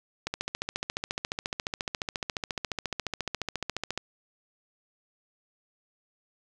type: click train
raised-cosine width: 0.2 ms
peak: -13 dBFS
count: 54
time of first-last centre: 0.27-3.976 s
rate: 14.3 Hz
effects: none